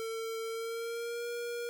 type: tone with pitch glide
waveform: square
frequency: 451 to 475.1 Hz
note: A4 to A#4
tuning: +43 to +33 cents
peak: -36 dBFS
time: 0-1.69 s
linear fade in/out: 0 ms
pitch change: +90 cents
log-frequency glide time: 0.46-1.28 s
effects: none